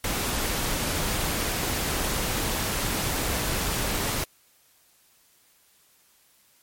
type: noise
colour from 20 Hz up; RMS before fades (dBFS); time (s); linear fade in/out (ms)
pink; -27; 0.04-4.24; 2
effects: white hiss -61 dBFS RMS until 6.62 s + MP3 64 kbps